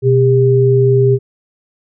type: tone pair together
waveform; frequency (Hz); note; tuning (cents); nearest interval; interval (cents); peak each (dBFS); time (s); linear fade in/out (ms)
sine; 125.4 / 400.4; B2 / G4; +27 / +37; octave + minor sixth; 2010; -10; 0.02-1.19; 50
effects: none